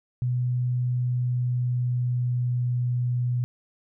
sine tone with pitch glide, 124.1 to 123.03 Hz, B2 to B2, +9 to -6 cents, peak -22 dBFS, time 0.22-3.44 s, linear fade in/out 0 ms, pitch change -15 cents, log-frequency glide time 0.88-2.72 s, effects none

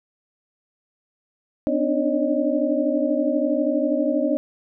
sine tone cluster, 254.2 / 290.2 / 302.6 / 553 / 612 Hz, C4 / D4 / D#4 / C#5 / D#5, -50 / -21 / -48 / -4 / -29 cents, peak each -25 dBFS, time 1.67-4.37 s, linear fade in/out 0 ms, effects none

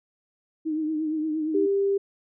sine tone with vibrato, 311.1 Hz, D#4, in tune, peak -24 dBFS, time 0.65-1.67 s, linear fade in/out 20 ms, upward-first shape triangle, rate 8.6 Hz, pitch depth 57 cents each way
sine tone, 396.3 Hz, G4, 19 cents sharp, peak -20 dBFS, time 1.54-1.98 s, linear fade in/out 10 ms
effects none

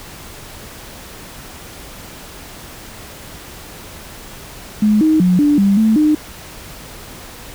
sine tone with pitch steps, 212 / 313.3 / 181 / 292.9 / 198.5 / 220 / 304.1 Hz, G#3 / D#4 / F#3 / D4 / G3 / A3 / D#4, +36 / +12 / -38 / -5 / +22 / 0 / -40 cents, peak -9 dBFS, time 4.82-6.15 s, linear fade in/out 5 ms, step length 190 ms, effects pink hiss -35 dBFS RMS until 7.54 s

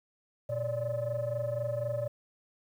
sine tone cluster, 119 / 568 / 592 Hz, A#2 / C#5 / D5, +36 / +42 / +14 cents, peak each -34 / -34 / -32 dBFS, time 0.49-2.08 s, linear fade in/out 10 ms, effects tanh soft clip ceiling -25 dBFS + 10-bit

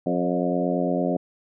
harmonic tone with a mistuned harmonic, 88.9 Hz, F2, 31 cents sharp, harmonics 2 / 3 / 4 / 5 / 6 / 7 / 8, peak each -27 / -26 / -30 / -31 / -29 / -29 / -32 dBFS, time 0.06-1.17 s, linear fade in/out 5 ms, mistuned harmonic 6, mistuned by +26 cents, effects none

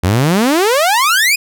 sawtooth exponential sweep, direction up, 84.1 to 2546 Hz, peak -6 dBFS, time 0.03-1.36 s, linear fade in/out 10 ms, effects none

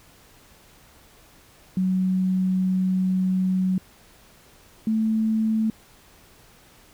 sine tone pair in turn, 186.3 / 219.9 Hz, F#3 / A3, +12 / -1 cents, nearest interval minor third, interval 287 cents, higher second, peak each -19 dBFS, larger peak neither, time 1.77-3.78 / 4.87-5.7 s, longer first, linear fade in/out 2 ms, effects pink hiss -53 dBFS RMS until 6.93 s

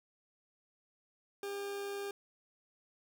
40% pulse tone with amplitude modulation, 401 Hz, G4, 39 cents sharp, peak -36 dBFS, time 1.43-2.11 s, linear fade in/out 2 ms, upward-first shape sine, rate 110 Hz, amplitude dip 25%, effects none

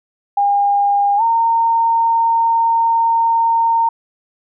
sine tone with pitch glide, 808 to 917.5 Hz, G#5 to A#5, -48 to -28 cents, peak -11 dBFS, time 0.37-3.89 s, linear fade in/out 5 ms, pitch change +220 cents, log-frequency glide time 1.17-1.22 s, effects none

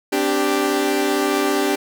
sawtooth chord, C suspended second, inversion none, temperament equal with one note detuned, 258.5 / 293.7 / 392 Hz, C4 / D4 / G4, -21 / 0 / 0 cents, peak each -22 / -17 / -16 dBFS, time 0.12-1.76 s, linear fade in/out 10 ms, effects none

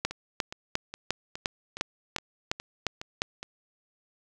two click trains, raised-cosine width 0.2 ms, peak -20 / -9 dBFS, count 9 / 10, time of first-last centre 0.11-3.43 / 0.05-3.219 s, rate 2.41 / 2.84 Hz, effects none

